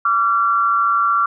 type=tone pair together; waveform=sine; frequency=1156 / 1369.2 Hz; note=D6 / F6; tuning=-28 / -35 cents; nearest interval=minor third; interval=293 cents; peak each=-16 dBFS; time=0.05-1.26 s; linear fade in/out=5 ms; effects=none